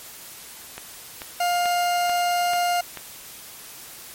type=click train; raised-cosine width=0.3 ms; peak=-17 dBFS; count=6; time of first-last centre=0.78-2.973 s; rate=2.28 Hz
type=tone; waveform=40% pulse; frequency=705 Hz; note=F5; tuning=16 cents sharp; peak=-19 dBFS; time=1.4-2.81 s; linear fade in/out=5 ms
effects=white hiss -41 dBFS RMS until 4.14 s + MP3 64 kbps